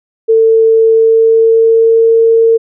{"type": "tone with pitch glide", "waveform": "sine", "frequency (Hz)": [448.2, 454.5], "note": ["A4", "A#4"], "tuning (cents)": [32, -44], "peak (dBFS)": -4, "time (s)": [0.28, 2.58], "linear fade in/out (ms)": 20, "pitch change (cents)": 24, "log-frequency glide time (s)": [0.8, 2.09], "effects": []}